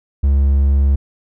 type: tone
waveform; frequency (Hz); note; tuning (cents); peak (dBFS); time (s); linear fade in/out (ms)
triangle; 69.3; C#2; 0; -8; 0.23-0.96; 10
effects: none